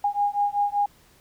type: beating tone pair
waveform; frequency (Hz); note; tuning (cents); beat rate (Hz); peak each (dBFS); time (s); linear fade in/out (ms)
sine; 814 / 819.2; G#5 / G#5; -35 / -24; 5.2; -24; 0.04-0.86; 5
effects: pink hiss -57 dBFS RMS until 1.2 s